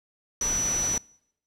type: tone in noise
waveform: sine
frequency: 5920 Hz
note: F#8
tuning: in tune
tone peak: -24 dBFS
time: 0.41-0.98 s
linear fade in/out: 2 ms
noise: pink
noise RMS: -34 dBFS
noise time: 0.41-0.98 s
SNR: +7 dB
effects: noise-tail reverb RT60 0.8 s tail -26 dB re dry + low-pass 12000 Hz 12 dB/octave

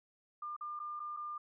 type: tone with dropouts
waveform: sine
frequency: 1200 Hz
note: D6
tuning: 37 cents sharp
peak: -39 dBFS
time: 0.42-1.38 s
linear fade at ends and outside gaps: 5 ms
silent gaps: 0.565-0.609 / 0.793-0.799 / 0.996-1 / 1.166-1.17 s
effects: none

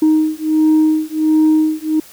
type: beating tone pair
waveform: sine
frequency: 311.1 / 312.5 Hz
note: D#4 / D#4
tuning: 0 / +8 cents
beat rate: 1.4 Hz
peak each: -12 dBFS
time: 0.02-2 s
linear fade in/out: 5 ms
effects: tanh soft clip ceiling -6 dBFS + white hiss -41 dBFS RMS until 2.12 s

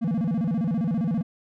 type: tone with vibrato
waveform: triangle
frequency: 194.4 Hz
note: G3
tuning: 14 cents flat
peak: -20 dBFS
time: 0.01-1.23 s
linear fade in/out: 20 ms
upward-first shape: square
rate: 15 Hz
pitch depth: 290 cents each way
effects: none

